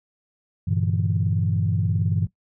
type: chord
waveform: sine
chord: E half-diminished seventh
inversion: first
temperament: equal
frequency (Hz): 98 / 116.54 / 146.83 / 164.81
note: G2 / Bb2 / D3 / E3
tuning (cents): 0 / 0 / 0 / 0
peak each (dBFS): -22 / -26 / -28 / -25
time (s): 0.67-2.27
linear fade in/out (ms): 10
effects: noise-tail reverb RT60 0.1 s tail -17 dB re dry + tanh soft clip ceiling -10 dBFS